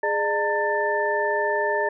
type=tone cluster; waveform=sine; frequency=415.6 / 602 / 908 / 1772 Hz; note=G#4 / D5 / A#5 / A6; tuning=+1 / +43 / -46 / +12 cents; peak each=-26 dBFS; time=0.03-1.89 s; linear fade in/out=5 ms; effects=none